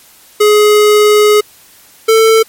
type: tone pair in turn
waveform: square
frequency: 420 / 445 Hz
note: G#4 / A4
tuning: +19 / +20 cents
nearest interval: minor second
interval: 101 cents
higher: second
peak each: -5 dBFS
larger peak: neither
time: 0.4-1.41 / 2.08-2.43 s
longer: first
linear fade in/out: 10 ms
effects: white hiss -42 dBFS RMS until 2.48 s + MP3 64 kbps

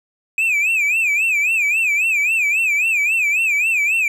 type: tone with vibrato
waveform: triangle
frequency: 2489 Hz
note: D#7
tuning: in tune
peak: -13 dBFS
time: 0.38-4.08 s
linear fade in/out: 2 ms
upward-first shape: sine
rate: 3.7 Hz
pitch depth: 150 cents each way
effects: none

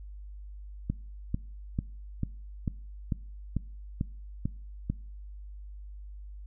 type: click train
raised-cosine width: 5 ms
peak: -16 dBFS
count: 10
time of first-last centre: 0.9-4.9 s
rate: 2.25 Hz
effects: noise-tail reverb RT60 0.5 s tail -23 dB re dry + added 50 Hz sine -41 dBFS peak until 6.46 s

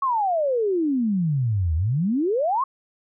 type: exponential two-way sweep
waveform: sine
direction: down then up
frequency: 1125 to 76 to 1125 Hz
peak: -19 dBFS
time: 0.02-2.64 s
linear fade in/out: 5 ms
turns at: 1.75 s
effects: none

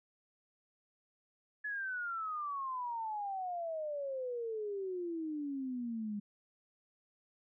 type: exponential sweep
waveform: sine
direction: down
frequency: 1718 to 202.5 Hz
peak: -36 dBFS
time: 1.64-6.2 s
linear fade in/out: 10 ms
effects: none

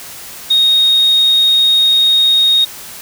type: tone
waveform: sine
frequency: 3729 Hz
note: A#7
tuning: in tune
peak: -6 dBFS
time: 0.5-2.65 s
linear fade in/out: 10 ms
effects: tanh soft clip ceiling -4 dBFS + white hiss -31 dBFS RMS until 3.01 s

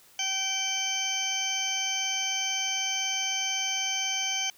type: harmonic tone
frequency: 773 Hz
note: G5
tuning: 24 cents flat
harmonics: 1 / 2 / 3 / 4 / 6 / 7 / 8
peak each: -38 / -42 / -34 / -31 / -42 / -41 / -31 dBFS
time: 0.19-4.5 s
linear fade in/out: 2 ms
effects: white hiss -57 dBFS RMS until 4.57 s

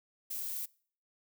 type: noise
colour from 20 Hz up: violet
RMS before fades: -38 dBFS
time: 0.3-0.66 s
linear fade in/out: 10 ms
effects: noise-tail reverb RT60 0.5 s tail -24 dB re dry

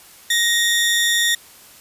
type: tone pair together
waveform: sawtooth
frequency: 1872 / 3548 Hz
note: A#6 / A7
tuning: +7 / +14 cents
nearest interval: major seventh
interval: 1107 cents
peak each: -14 / -16 dBFS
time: 0.3-1.35 s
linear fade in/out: 5 ms
effects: white hiss -45 dBFS RMS until 1.8 s + resampled to 32000 Hz

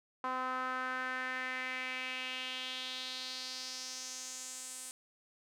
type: tone with band-pass filter sweep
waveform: sawtooth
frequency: 256.7 Hz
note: C4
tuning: 33 cents flat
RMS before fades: -40 dBFS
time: 0.24-4.91 s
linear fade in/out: 0 ms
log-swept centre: 1100 to 8800 Hz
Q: 3.3
effects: none

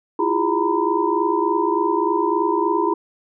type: tone cluster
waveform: sine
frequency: 328.3 / 351.7 / 409.1 / 930 / 999 Hz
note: E4 / F4 / G#4 / A#5 / B5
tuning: -7 / +12 / -26 / -4 / +20 cents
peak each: -23 dBFS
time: 0.19-2.94 s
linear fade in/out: 5 ms
effects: none

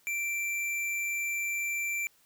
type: tone with tanh clipping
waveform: sine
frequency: 2349 Hz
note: D7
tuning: in tune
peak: -31 dBFS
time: 0.07-2.07 s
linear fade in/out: 0 ms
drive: 18 dB
effects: white hiss -65 dBFS RMS until 2.25 s

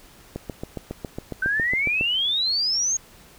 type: click train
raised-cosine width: 2 ms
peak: -16 dBFS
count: 13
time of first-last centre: 0.36-2.011 s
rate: 7.27 Hz
type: exponential sweep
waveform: sine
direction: up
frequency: 1513 to 6650 Hz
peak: -20 dBFS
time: 1.42-2.97 s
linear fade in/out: 5 ms
effects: pink hiss -50 dBFS RMS until 3.38 s

